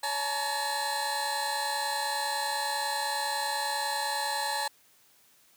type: tone cluster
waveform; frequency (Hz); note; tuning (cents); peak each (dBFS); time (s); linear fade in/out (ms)
30% pulse; 563 / 854 / 884 / 924 / 4066; C#5 / G#5 / A5 / A#5 / B7; +27 / +48 / +8 / -16 / +50; -37 / -29 / -38 / -34 / -32; 0.03-4.68; 5
effects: white hiss -62 dBFS RMS until 5.56 s + high-pass 80 Hz 12 dB/octave